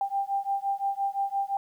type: beating tone pair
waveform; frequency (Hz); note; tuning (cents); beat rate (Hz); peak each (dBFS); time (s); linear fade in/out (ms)
sine; 789 / 794.8; G5 / G5; +11 / +24; 5.8; -29; 0.01-1.57; 2
effects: 10-bit